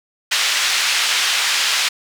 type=band-pass noise; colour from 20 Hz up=pink; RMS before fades=-18 dBFS; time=0.31-1.89 s; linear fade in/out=10 ms; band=2000 to 5700 Hz; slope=12 dB/octave; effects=none